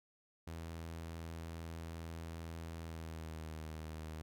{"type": "tone with pitch glide", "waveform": "sawtooth", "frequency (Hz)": [82.41, 78.73], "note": ["E2", "D#2"], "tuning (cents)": [0, 21], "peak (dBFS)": -40, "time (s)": [0.47, 4.22], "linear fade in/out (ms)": 5, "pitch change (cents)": -79, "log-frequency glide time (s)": [2.77, 3.6], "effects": []}